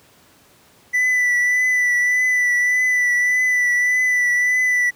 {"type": "tone with vibrato", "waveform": "triangle", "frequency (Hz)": 1982, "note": "B6", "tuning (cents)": 6, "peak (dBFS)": -13, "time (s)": [0.93, 4.91], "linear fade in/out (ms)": 20, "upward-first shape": "triangle", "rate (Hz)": 1.7, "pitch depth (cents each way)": 27, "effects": ["pink hiss -52 dBFS RMS until 4.95 s", "high-pass 100 Hz 12 dB/octave"]}